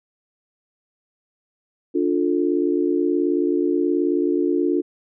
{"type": "chord", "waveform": "sine", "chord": "D minor", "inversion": "none", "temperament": "just", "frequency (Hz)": [293.7, 352.4, 440.5], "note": ["D4", "F4", "A4"], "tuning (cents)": [0, 16, 2], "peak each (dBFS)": [-21, -20, -26], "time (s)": [1.94, 4.82], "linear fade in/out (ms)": 20, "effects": []}